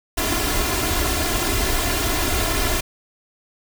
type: noise with comb filter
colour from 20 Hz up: pink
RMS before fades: -21 dBFS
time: 0.17-2.81 s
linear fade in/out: 10 ms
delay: 2.9 ms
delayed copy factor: +0.75
effects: none